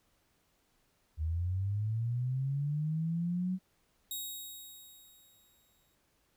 sine linear sweep, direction up, 75.7 to 187.8 Hz, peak -30 dBFS, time 1.17-3.59 s, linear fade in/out 50 ms
10% pulse tone with exponential decay, 3780 Hz, A#7, 23 cents sharp, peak -28 dBFS, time 4.11-5.95 s, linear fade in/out 2 ms, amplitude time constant 400 ms
effects pink hiss -73 dBFS RMS until 6.36 s

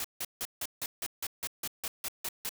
white noise bursts, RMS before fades -35 dBFS, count 13, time 0-2.492 s, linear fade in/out 2 ms, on 44 ms, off 160 ms, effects none

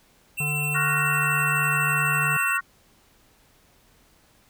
square tone, 2698 Hz, E7, 40 cents sharp, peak -26 dBFS, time 0.37-2.58 s, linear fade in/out 20 ms
harmonic tone, 147.6 Hz, D3, 9 cents sharp, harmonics 1 / 3 / 5 / 7 / 9, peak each -27 / -41 / -40 / -42 / -44 dBFS, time 0.4-2.37 s, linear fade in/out 5 ms
sine chord, Gb major seventh, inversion second, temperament equal, 1108.7 / 1396.9 / 1480 / 1864.7 Hz, Db6 / F6 / Gb6 / Bb6, 0 / 0 / 0 / 0 cents, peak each -28 dBFS, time 0.74-2.61 s, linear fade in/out 20 ms
effects pink hiss -59 dBFS RMS until 4.49 s

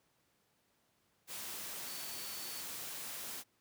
sine tone in noise, 4483 Hz, C#8, 19 cents sharp, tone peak -50 dBFS, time 1.84-2.64 s, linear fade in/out 50 ms, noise white, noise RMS -44 dBFS, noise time 1.27-3.44 s, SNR -9 dB, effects pink hiss -75 dBFS RMS until 3.6 s + high-pass 100 Hz 12 dB/octave

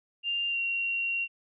sine tone with pitch glide, 2794 to 2751 Hz, F7 to F7, 0 to -27 cents, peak -27 dBFS, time 0.23-1.28 s, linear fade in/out 50 ms, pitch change -27 cents, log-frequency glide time 0.48-0.59 s, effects none

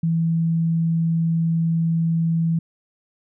sine tone, 164.81 Hz, E3, in tune, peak -17 dBFS, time 0.03-2.59 s, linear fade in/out 5 ms, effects none

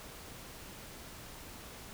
silence, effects pink hiss -49 dBFS RMS until 1.93 s

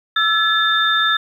sine tone cluster, 1327 / 1714 / 3608 Hz, E6 / A6 / A7, +11 / -46 / +43 cents, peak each -18 dBFS, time 0.16-1.17 s, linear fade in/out 5 ms, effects 8-bit

